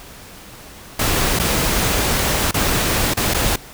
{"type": "noise with dropouts", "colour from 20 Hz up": "pink", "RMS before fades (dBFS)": -18, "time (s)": [0.99, 3.56], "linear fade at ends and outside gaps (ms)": 5, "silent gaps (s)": [[1.39, 1.396], [2.512, 2.541], [3.138, 3.17], [3.338, 3.344]], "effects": ["pink hiss -39 dBFS RMS until 3.73 s"]}